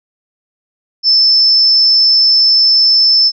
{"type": "tone with amplitude modulation", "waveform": "sine", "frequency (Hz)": 5274, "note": "E8", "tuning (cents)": 0, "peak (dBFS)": -4, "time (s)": [1.03, 3.32], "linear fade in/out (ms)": 50, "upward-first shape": "sine", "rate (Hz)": 241, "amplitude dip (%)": 40, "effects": []}